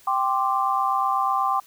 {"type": "chord", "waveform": "sine", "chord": "G suspended fourth", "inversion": "none", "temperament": "equal", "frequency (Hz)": [784, 1046.5, 1174.7], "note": ["G5", "C6", "D6"], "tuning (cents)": [0, 0, 0], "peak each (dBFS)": -24, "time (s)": [0.07, 1.6], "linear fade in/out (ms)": 5, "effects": ["white hiss -53 dBFS RMS until 1.66 s"]}